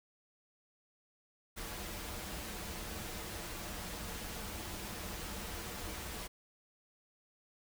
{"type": "noise with comb filter", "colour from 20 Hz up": "pink", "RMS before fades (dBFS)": -43, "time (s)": [1.56, 6.28], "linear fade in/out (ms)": 20, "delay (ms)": 7.5, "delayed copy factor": -0.5, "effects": []}